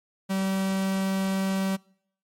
45% pulse tone, 192.3 Hz, G3, 33 cents flat, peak -24 dBFS, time 0.29-1.77 s, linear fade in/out 20 ms, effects noise-tail reverb RT60 0.7 s tail -26 dB re dry + MP3 64 kbps

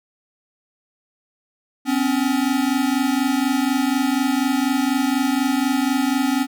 square tone pair together, 255.4 / 279.5 Hz, C4 / C#4, -42 / +14 cents, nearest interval major second, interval 156 cents, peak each -21 dBFS, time 1.85-6.47 s, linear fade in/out 50 ms, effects none

